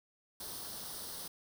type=noise with comb filter; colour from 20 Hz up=white; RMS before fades=-44 dBFS; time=0.4-1.28 s; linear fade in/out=5 ms; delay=0.21 ms; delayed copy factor=+0.7; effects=none